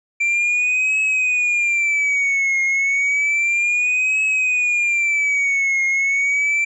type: tone with vibrato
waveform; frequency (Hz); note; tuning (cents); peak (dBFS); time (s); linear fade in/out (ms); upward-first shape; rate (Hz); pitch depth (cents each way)
triangle; 2349; D7; 0; -14; 0.2-6.65; 10; triangle; 0.31; 160
effects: resampled to 22050 Hz